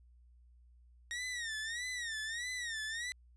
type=tone with vibrato; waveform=sawtooth; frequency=1867 Hz; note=A#6; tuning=2 cents sharp; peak=-34 dBFS; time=1.11-3.12 s; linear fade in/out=0 ms; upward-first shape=sine; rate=1.6 Hz; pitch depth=130 cents each way; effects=added 60 Hz sine -59 dBFS peak until 3.36 s + resampled to 22050 Hz